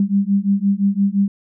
sine beating tone pair, 196 / 201.8 Hz, G3 / G#3, 0 / -49 cents, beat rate 5.8 Hz, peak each -17 dBFS, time 0-1.28 s, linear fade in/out 2 ms, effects none

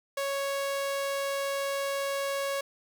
sawtooth tone, 554.4 Hz, C#5, in tune, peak -25 dBFS, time 0.17-2.61 s, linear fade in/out 5 ms, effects none

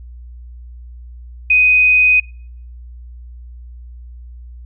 sine tone, 2500 Hz, D#7, 8 cents sharp, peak -8 dBFS, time 1.5-2.2 s, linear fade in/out 5 ms, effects noise-tail reverb RT60 0.6 s tail -26 dB re dry + added 60 Hz sine -32 dBFS peak until 4.65 s

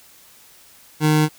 25% pulse tone, 153.5 Hz, D#3, 23 cents flat, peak -10 dBFS, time 1-1.29 s, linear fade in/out 50 ms, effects white hiss -49 dBFS RMS until 1.38 s

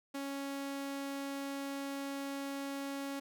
sawtooth tone, 277.2 Hz, C#4, in tune, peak -34 dBFS, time 0.14-3.2 s, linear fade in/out 10 ms, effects none

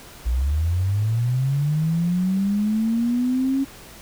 sine linear sweep, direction up, 56.2 to 274.9 Hz, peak -18 dBFS, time 0.25-3.65 s, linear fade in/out 20 ms, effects pink hiss -43 dBFS RMS until 4.01 s

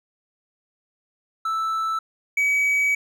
triangle tone pair in turn, 1318.5 / 2274 Hz, E6 / C#7, 0 / +44 cents, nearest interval major sixth, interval 944 cents, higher second, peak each -20 / -16 dBFS, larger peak second, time 1.45-1.99 / 2.37-2.95 s, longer second, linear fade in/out 5 ms, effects none

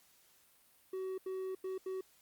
triangle tone bursts at uneven times, 377.2 Hz, F#4, 33 cents sharp, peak -35 dBFS, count 4, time 0.93-1.18 / 1.26-1.55 / 1.64-1.78 / 1.86-2.01 s, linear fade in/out 5 ms, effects white hiss -67 dBFS RMS until 2.21 s + Opus 48 kbps

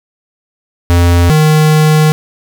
square tone pair in turn, 86.7 / 154.48 Hz, F2 / D#3, -12 / -12 cents, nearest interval minor seventh, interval 1000 cents, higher second, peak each -6 dBFS, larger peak neither, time 0.9-1.3 / 1.3-2.12 s, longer second, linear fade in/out 0 ms, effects 8-bit

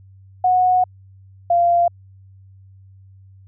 sine tone pair in turn, 733 / 691.9 Hz, F#5 / F5, -16 / -16 cents, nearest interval minor second, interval 100 cents, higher first, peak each -12 dBFS, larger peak neither, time 0.44-0.84 / 1.5-1.88 s, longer first, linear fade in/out 5 ms, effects added 96 Hz sine -43 dBFS peak until 3.47 s

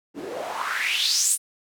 white noise with band-pass filter sweep, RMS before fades -25 dBFS, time 0.14-1.38 s, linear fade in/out 50 ms, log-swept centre 270 to 10000 Hz, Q 5.1, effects none

